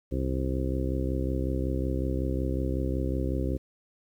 harmonic tone, 65.41 Hz, C2, in tune, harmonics 1 / 2 / 3 / 4 / 5 / 6 / 7 / 8, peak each -29 / -33 / -41 / -34 / -35 / -37 / -44 / -38 dBFS, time 0.11-3.58 s, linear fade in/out 20 ms, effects 10-bit

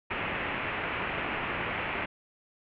white low-pass noise, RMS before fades -33 dBFS, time 0.1-2.06 s, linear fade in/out 10 ms, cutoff 2700 Hz, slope 48 dB/octave, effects none

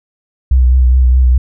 sine tone with vibrato, 63.2 Hz, B1, 41 cents sharp, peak -5 dBFS, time 0.51-1.38 s, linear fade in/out 5 ms, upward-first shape triangle, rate 4.8 Hz, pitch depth 45 cents each way, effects none

